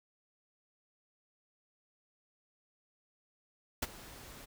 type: noise with ADSR envelope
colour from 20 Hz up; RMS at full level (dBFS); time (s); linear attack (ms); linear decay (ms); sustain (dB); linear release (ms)
pink; -31; 3.82-4.46; 8; 29; -20; 20
effects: none